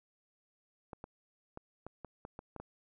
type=clicks; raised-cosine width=1 ms; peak=-30 dBFS; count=9; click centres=0.932 / 1.041 / 1.574 / 1.866 / 2.047 / 2.251 / 2.391 / 2.563 / 2.6 s; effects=none